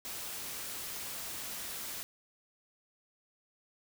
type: noise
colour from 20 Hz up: white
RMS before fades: -41 dBFS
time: 0.05-2.03 s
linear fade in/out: 0 ms
effects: none